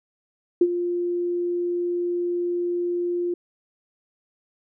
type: tone with ADSR envelope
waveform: sine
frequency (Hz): 350.4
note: F4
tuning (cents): +6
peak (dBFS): -11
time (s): 0.61-3.34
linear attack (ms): 5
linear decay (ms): 52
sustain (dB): -11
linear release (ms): 4
effects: none